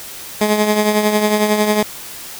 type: tone with tremolo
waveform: 15% pulse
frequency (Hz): 211.3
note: G#3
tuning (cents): +30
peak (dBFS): -4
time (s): 0.41-1.83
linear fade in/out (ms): 2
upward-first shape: triangle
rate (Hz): 11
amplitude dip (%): 60
effects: white hiss -32 dBFS RMS until 2.39 s